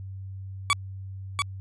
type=tone with echo; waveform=20% pulse; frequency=1137 Hz; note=C#6; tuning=44 cents sharp; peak=-14 dBFS; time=0.7-0.73 s; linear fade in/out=0 ms; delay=690 ms; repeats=1; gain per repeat=-4 dB; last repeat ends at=1.42 s; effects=added 96 Hz sine -35 dBFS peak until 1.6 s + resampled to 22050 Hz